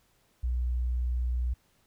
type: tone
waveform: sine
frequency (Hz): 61.2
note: B1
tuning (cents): -15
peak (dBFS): -26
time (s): 0.43-1.54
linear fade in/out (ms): 10
effects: pink hiss -68 dBFS RMS until 1.86 s